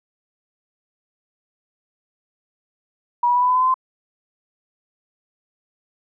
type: tone with pitch steps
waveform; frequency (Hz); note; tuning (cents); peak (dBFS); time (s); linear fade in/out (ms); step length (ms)
sine; 964 / 974.1 / 984.3 / 994.5 / 1004.9 / 1015.4 / 1026.1 / 1036.8; B5 / B5 / B5 / B5 / B5 / B5 / C6 / C6; -42 / -24 / -6 / +12 / +30 / +48 / -34 / -16; -14; 3.23-3.742; 5; 64
effects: none